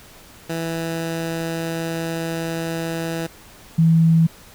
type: tone pair in turn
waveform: 15% pulse / sine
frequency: 164.81 / 163.58 Hz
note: E3 / E3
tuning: 0 / -13 cents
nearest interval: unison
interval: 13 cents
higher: first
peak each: -17 / -11 dBFS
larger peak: second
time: 0.49-3.27 / 3.78-4.27 s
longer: first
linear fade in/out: 10 ms
effects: pink hiss -45 dBFS RMS until 4.54 s